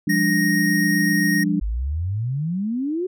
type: chord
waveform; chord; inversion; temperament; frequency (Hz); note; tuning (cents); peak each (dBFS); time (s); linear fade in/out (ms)
sine; D diminished; first; equal with one note detuned; 174.61 / 202.4 / 293.7; F3 / Ab3 / D4; 0 / -44 / 0; -22; 0.07-1.6; 5
type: tone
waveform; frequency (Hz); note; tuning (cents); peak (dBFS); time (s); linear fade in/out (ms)
square; 1864.7; A#6; 0; -21; 0.09-1.44; 10
type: exponential sweep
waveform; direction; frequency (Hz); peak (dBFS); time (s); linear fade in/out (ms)
sine; up; 48.16 to 380; -21; 1.61-3.07; 10
effects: none